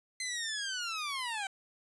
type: linear sweep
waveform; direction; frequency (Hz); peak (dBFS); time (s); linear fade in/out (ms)
15% pulse; down; 2071 to 760; -28; 0.2-1.47; 2
effects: resampled to 24000 Hz